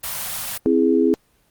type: band-stop noise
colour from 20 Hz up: white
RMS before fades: -27 dBFS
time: 0.03-0.58 s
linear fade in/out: 10 ms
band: 220 to 510 Hz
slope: 48 dB/octave
type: chord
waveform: sine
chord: C augmented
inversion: none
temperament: equal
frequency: 261.6 / 329.6 / 415.3 Hz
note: C4 / E4 / G#4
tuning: 0 / 0 / 0 cents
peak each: -18 dBFS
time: 0.66-1.14 s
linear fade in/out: 0 ms
effects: pink hiss -61 dBFS RMS until 1.5 s + Opus 24 kbps